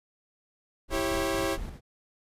brown noise with tremolo, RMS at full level -36 dBFS, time 0.88-1.81 s, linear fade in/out 50 ms, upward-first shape square, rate 4.3 Hz, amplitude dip 50%
sawtooth chord, C# diminished, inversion first, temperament equal with one note detuned, 329.6 / 392 / 545.2 Hz, E4 / G4 / C#5, 0 / 0 / -29 cents, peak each -27 / -28 / -27 dBFS, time 0.9-1.58 s, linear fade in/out 50 ms
effects resampled to 32000 Hz

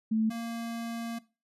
sine / square tone pair in turn, 220 / 231.4 Hz, A3 / A#3, 0 / -13 cents, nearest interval minor second, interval 87 cents, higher second, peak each -24 / -34 dBFS, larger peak first, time 0.11-0.3 / 0.3-1.19 s, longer second, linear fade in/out 10 ms, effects noise-tail reverb RT60 0.3 s tail -19 dB re dry + resampled to 32000 Hz

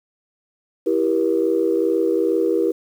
sine chord, E diminished, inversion none, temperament equal with one note detuned, 329.6 / 392 / 477.6 Hz, E4 / G4 / Bb4, 0 / 0 / +42 cents, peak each -20 dBFS, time 0.86-2.72 s, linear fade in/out 10 ms, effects tanh soft clip ceiling -6 dBFS + 8-bit

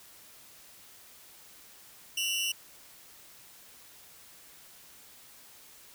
sawtooth tone pair together, 2750 / 2940 Hz, F7 / F#7, -27 / -12 cents, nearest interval minor second, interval 115 cents, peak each -29 / -28 dBFS, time 2.17-2.52 s, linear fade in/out 5 ms, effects white hiss -54 dBFS RMS until 5.94 s

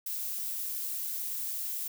violet noise with amplitude modulation, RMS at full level -34 dBFS, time 0.06-1.88 s, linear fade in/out 5 ms, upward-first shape sine, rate 163 Hz, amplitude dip 25%, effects none

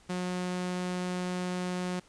sawtooth tone, 180.8 Hz, F#3, 40 cents flat, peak -27 dBFS, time 0.09-2 s, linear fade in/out 10 ms, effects pink hiss -60 dBFS RMS until 2.08 s + resampled to 22050 Hz

